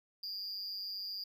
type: tone with amplitude modulation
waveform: triangle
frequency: 4782 Hz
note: D8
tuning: 30 cents sharp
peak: -34 dBFS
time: 0.23-1.24 s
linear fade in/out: 5 ms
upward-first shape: sine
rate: 195 Hz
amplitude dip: 80%
effects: none